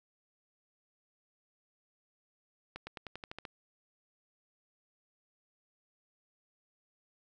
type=accelerating click train; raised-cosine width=0.3 ms; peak=-26 dBFS; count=9; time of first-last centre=2.76-3.452 s; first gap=110 ms; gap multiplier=0.93; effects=none